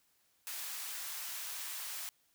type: high-pass noise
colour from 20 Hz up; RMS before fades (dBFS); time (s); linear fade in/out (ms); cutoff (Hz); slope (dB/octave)
white; -42; 0.47-2.09; 0; 930; 12
effects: white hiss -73 dBFS RMS until 2.34 s